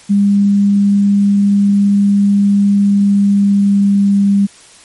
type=tone with pitch glide; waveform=sine; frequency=201.2 to 199.58 Hz; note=G3 to G3; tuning=+45 to +31 cents; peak=-7 dBFS; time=0.09-4.47 s; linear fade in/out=20 ms; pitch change=-14 cents; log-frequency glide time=2.73-4.23 s; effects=white hiss -41 dBFS RMS until 4.84 s + MP3 48 kbps